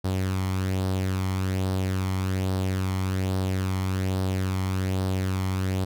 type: tone with flanger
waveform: sawtooth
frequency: 94.3 Hz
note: F#2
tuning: 33 cents sharp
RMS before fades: -26 dBFS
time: 0.04-5.85 s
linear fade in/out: 10 ms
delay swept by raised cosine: 0.21 to 0.95 ms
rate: 1.2 Hz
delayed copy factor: +0.5
effects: none